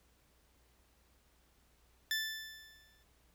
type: tone with exponential decay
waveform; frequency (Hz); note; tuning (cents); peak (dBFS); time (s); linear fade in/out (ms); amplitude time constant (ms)
20% pulse; 1760; A6; 0; -26; 2.11-3.03; 1; 200
effects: added 60 Hz sine -70 dBFS peak until 3.34 s + pink hiss -71 dBFS RMS until 3.34 s